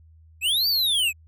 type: linear two-way sweep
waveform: square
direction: up then down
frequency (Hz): 2452 to 4699 to 2452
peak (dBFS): -20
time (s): 0.41-1.13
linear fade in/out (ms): 50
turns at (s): 0.68
effects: added 80 Hz sine -49 dBFS peak until 1.27 s